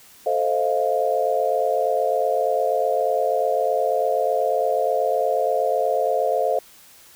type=chord; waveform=sine; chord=F dominant seventh; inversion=first; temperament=equal with one note detuned; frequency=440 / 523.3 / 630.2 / 698.5 Hz; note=A4 / C5 / Eb5 / F5; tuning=0 / 0 / +22 / 0 cents; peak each=-25 / -23 / -24 / -23 dBFS; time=0.26-6.59 s; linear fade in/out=5 ms; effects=white hiss -49 dBFS RMS until 7.15 s